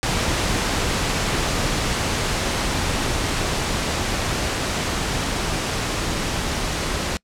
pink noise with level ramp, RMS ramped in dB -21 to -24 dBFS, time 0.03-7.17 s, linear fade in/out 0 ms, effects noise-tail reverb RT60 0.1 s tail -26 dB re dry + low-pass 8000 Hz 12 dB/octave

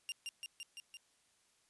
sawtooth tone with echo, 2794 Hz, F7, in tune, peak -35 dBFS, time 0.09-0.12 s, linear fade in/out 0 ms, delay 170 ms, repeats 5, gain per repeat -2 dB, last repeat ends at 0.97 s, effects white hiss -73 dBFS RMS until 1.69 s + resampled to 24000 Hz

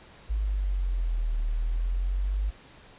sine exponential two-way sweep, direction down then up, 53.2 to 37.98 to 51 Hz, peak -24 dBFS, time 0.29-2.51 s, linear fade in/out 20 ms, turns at 1.43 s, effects pink hiss -52 dBFS RMS until 2.98 s + resampled to 8000 Hz

